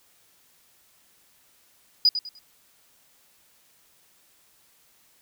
sine tone with echo, 4936 Hz, D#8, 15 cents flat, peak -13 dBFS, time 2.05-2.09 s, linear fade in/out 2 ms, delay 100 ms, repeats 3, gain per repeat -11 dB, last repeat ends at 2.39 s, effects tanh soft clip ceiling -9 dBFS + white hiss -61 dBFS RMS until 5.21 s

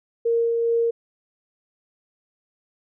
sine tone with tremolo, 464.2 Hz, A#4, 7 cents flat, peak -17 dBFS, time 0.25-0.91 s, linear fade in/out 10 ms, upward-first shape sine, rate 2.4 Hz, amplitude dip 25%, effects none

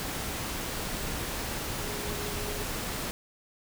sine tone in noise, 415.3 Hz, G#4, in tune, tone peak -40 dBFS, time 1.8-2.64 s, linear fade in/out 0 ms, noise pink, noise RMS -34 dBFS, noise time 0-3.11 s, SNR -9 dB, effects none

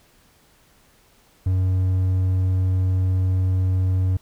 triangle tone, 93 Hz, F#2, 9 cents sharp, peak -15 dBFS, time 1.46-4.17 s, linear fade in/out 5 ms, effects pink hiss -57 dBFS RMS until 4.21 s

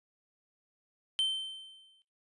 triangle tone with exponential decay, 3100 Hz, G7, 20 cents flat, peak -23 dBFS, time 1.19-2.02 s, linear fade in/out 0 ms, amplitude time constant 180 ms, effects noise-tail reverb RT60 0.3 s tail -17 dB re dry + resampled to 24000 Hz

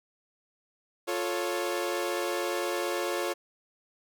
sawtooth chord, F augmented, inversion none, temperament equal with one note detuned, 351 / 440 / 554.4 Hz, F4 / A4 / C#5, +9 / 0 / 0 cents, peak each -28 / -31 / -29 dBFS, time 1.07-3.34 s, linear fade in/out 20 ms, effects none

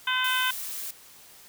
harmonic tone, 510 Hz, C5, 44 cents flat, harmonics 2 / 3 / 4 / 5 / 6 / 7, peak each -30 / -27 / -35 / -33 / -30 / -33 dBFS, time 0.07-0.51 s, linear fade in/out 5 ms
blue noise, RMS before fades -35 dBFS, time 0.24-0.91 s, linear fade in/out 5 ms
effects white hiss -51 dBFS RMS until 1.48 s

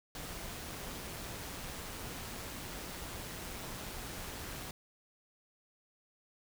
pink noise with amplitude modulation, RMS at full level -42 dBFS, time 0.15-4.71 s, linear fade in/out 2 ms, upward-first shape sine, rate 186 Hz, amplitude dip 35%, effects none

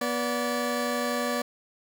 20% pulse tone pair together, 243.6 / 579 Hz, B3 / D5, -24 / -25 cents, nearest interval octave + minor third, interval 1499 cents, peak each -24 dBFS, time 0.01-1.42 s, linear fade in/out 5 ms, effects none

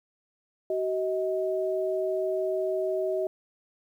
sine tone pair together, 378.5 / 632.2 Hz, F#4 / D#5, +39 / +27 cents, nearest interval major sixth, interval 888 cents, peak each -28 dBFS, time 0.7-3.27 s, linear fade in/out 2 ms, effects 10-bit

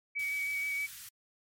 sine tone with vibrato, 2269 Hz, C#7, 40 cents sharp, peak -31 dBFS, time 0.15-0.87 s, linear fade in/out 20 ms, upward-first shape sine, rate 6.3 Hz, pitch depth 16 cents each way
white band-stop noise, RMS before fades -47 dBFS, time 0.19-1.09 s, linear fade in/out 5 ms, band 140 to 1400 Hz, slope 24 dB/octave
effects MP3 64 kbps

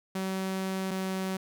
sawtooth tone pair in turn, 190 / 189.24 Hz, F#3 / F#3, +46 / +39 cents, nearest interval unison, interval 7 cents, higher first, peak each -26 dBFS, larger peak neither, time 0.15-0.91 / 0.91-1.37 s, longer first, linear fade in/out 5 ms, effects none

